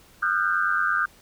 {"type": "tone cluster", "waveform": "sine", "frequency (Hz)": [1218, 1385, 1486, 1575], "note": ["D#6", "F6", "F#6", "G6"], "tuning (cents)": [-37, -15, 7, 8], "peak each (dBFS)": -26, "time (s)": [0.22, 1.06], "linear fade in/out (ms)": 10, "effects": ["pink hiss -54 dBFS RMS until 1.21 s"]}